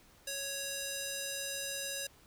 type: tone with band-pass filter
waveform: square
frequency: 554.4 Hz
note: C#5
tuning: in tune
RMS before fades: -39 dBFS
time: 0.27-2.07 s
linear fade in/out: 5 ms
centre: 7800 Hz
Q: 0.74
effects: pink hiss -62 dBFS RMS until 2.26 s